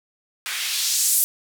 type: noise with band-pass filter sweep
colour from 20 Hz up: blue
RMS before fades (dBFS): -22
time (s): 0.46-1.24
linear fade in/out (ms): 0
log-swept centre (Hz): 1700 to 11000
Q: 1.3
effects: none